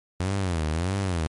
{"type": "tone with vibrato", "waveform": "sawtooth", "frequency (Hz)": 87.31, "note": "F2", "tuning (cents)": 0, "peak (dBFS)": -20, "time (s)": [0.2, 1.27], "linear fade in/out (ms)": 0, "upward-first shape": "sine", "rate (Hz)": 1.6, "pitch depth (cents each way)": 220, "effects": ["MP3 48 kbps"]}